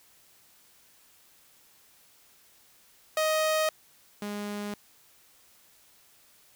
sawtooth tone pair in turn, 626 / 206.1 Hz, D#5 / G#3, +10 / -13 cents, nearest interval octave + perfect fifth, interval 1923 cents, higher first, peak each -20 / -29 dBFS, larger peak first, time 3.17-3.69 / 4.22-4.74 s, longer neither, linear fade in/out 2 ms, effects white hiss -60 dBFS RMS until 6.55 s

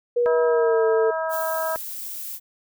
sine tone with pitch glide, 481.7 to 446.9 Hz, B4 to A4, -43 to +27 cents, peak -17 dBFS, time 0.16-1.11 s, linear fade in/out 10 ms, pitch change -130 cents, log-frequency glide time 0.44-0.84 s
harmonic tone, 322 Hz, E4, 41 cents flat, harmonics 2 / 3 / 4 / 5, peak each -25 / -29 / -31 / -33 dBFS, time 0.26-1.76 s, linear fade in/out 0 ms
violet noise, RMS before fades -33 dBFS, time 1.29-2.4 s, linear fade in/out 50 ms
effects none

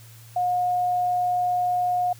sine tone, 719 Hz, F#5, 50 cents flat, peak -20 dBFS, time 0.36-2.13 s, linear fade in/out 5 ms, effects added 114 Hz sine -45 dBFS peak until 2.19 s + white hiss -51 dBFS RMS until 2.19 s

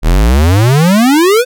square exponential sweep, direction up, 36.71 to 518 Hz, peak -6 dBFS, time 0.02-1.45 s, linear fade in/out 50 ms, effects none

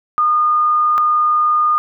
sine tone pair in turn, 1221 / 1221 Hz, D#6 / D#6, -33 / -33 cents, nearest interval unison, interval 0 cents, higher neither, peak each -11 dBFS, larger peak neither, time 0.18-0.98 / 0.98-1.78 s, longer neither, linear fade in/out 0 ms, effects none

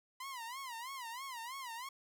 sawtooth tone with vibrato, 1000 Hz, B5, 21 cents sharp, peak -39 dBFS, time 0.2-1.89 s, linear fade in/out 5 ms, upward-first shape sine, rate 3.1 Hz, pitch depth 170 cents each way, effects none

